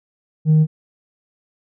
triangle tone with tanh clipping, 155.56 Hz, D#3, in tune, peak -10 dBFS, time 0.45-0.67 s, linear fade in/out 50 ms, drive 6 dB, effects none

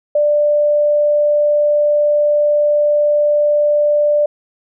sine tone, 591 Hz, D5, 11 cents sharp, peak -10 dBFS, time 0.15-4.26 s, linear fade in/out 5 ms, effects none

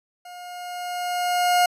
40% pulse tone with level ramp, 714 Hz, F5, 38 cents sharp, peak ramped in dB -38 to -14 dBFS, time 0.25-1.66 s, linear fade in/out 5 ms, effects resampled to 32000 Hz

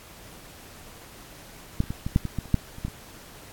clicks, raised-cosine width 5 ms, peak -9 / -27 / -17 / -16 / -6 / -16 / -15 / -30 / -6 / -28 / -16 / -23 dBFS, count 12, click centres 1.804 / 1.839 / 1.905 / 2.065 / 2.161 / 2.253 / 2.387 / 2.457 / 2.543 / 2.784 / 2.85 / 2.882 s, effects pink hiss -47 dBFS RMS until 3.52 s + AAC 64 kbps

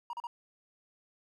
triangle tone bursts, 950 Hz, A#5, 33 cents sharp, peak -34 dBFS, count 3, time 0.1-0.27 s, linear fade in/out 2 ms, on 32 ms, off 37 ms, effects none

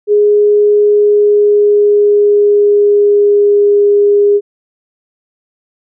sine tone with pitch glide, 415.3 to 408.6 Hz, G#4 to G#4, 0 to -28 cents, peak -5 dBFS, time 0.07-4.41 s, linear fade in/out 50 ms, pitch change -28 cents, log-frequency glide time 0.87-3.81 s, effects none

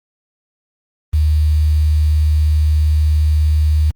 sine tone with quantisation, 76.4 Hz, D#2, 31 cents flat, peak -10 dBFS, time 1.13-3.91 s, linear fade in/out 10 ms, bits 6, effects Opus 32 kbps

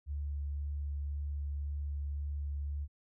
sine tone with vibrato, 72 Hz, D2, 34 cents flat, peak -34 dBFS, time 0.06-2.88 s, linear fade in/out 50 ms, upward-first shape sine, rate 1.9 Hz, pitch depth 10 cents each way, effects none

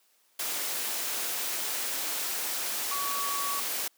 sine tone in noise, 1130 Hz, C#6, 33 cents sharp, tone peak -32 dBFS, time 2.91-3.6 s, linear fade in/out 5 ms, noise white, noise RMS -32 dBFS, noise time 0.39-3.88 s, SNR -3 dB, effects white hiss -67 dBFS RMS until 3.97 s + high-pass 300 Hz 12 dB/octave

